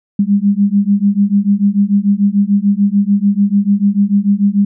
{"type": "beating tone pair", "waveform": "sine", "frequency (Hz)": [198.2, 205], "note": ["G3", "G#3"], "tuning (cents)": [19, -22], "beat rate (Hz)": 6.8, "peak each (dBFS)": -12, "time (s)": [0.19, 4.65], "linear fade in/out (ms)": 5, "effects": []}